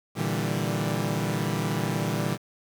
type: chord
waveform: sawtooth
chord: E half-diminished seventh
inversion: second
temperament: equal with one note detuned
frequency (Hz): 116.54 / 146.83 / 163.39 / 196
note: Bb2 / D3 / E3 / G3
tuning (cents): 0 / 0 / -15 / 0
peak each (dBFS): -27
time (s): 0.15-2.38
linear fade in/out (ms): 50
effects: 8-bit